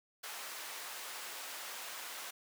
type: high-pass noise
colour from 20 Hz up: pink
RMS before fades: -45 dBFS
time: 0.23-2.31 s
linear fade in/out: 10 ms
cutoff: 870 Hz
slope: 12 dB/octave
effects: none